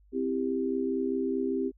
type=chord; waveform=sine; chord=C major; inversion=none; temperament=equal with one note detuned; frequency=261.6 / 329.6 / 394.5 Hz; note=C4 / E4 / G4; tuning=0 / 0 / +11 cents; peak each=-30 / -34 / -30 dBFS; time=0.12-1.72 s; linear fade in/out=50 ms; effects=added 50 Hz sine -57 dBFS peak until 1.77 s

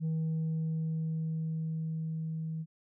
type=tone with level ramp; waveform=sine; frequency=160 Hz; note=D#3; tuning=49 cents sharp; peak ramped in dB=-26 to -33 dBFS; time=0-2.66 s; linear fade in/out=50 ms; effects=tanh soft clip ceiling -28 dBFS

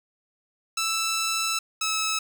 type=tone pair in turn; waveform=10% pulse; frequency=1322 / 1297.8 Hz; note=E6 / E6; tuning=+5 / -27 cents; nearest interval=unison; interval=32 cents; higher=first; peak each=-16 dBFS; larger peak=neither; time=0.77-1.59 / 1.81-2.19 s; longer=first; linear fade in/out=5 ms; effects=none

